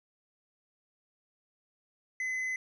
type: tone with tanh clipping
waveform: triangle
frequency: 2031 Hz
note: B6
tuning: 48 cents sharp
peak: -32 dBFS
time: 2.2-2.56 s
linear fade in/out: 2 ms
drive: 9 dB
effects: none